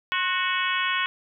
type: harmonic tone with a mistuned harmonic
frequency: 370 Hz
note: F#4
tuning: in tune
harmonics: 3 / 4 / 5 / 6 / 7 / 8 / 9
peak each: -28 / -29 / -30 / -31 / -31 / -32 / -33 dBFS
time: 0.12-1.06 s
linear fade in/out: 0 ms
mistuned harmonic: 3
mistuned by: -52 cents
effects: none